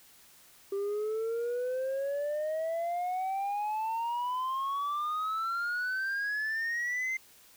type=exponential sweep; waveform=sine; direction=up; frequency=392.6 to 2093 Hz; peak=-27 dBFS; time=0.72-7.17 s; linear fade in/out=5 ms; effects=tanh soft clip ceiling -29 dBFS + white hiss -58 dBFS RMS until 7.56 s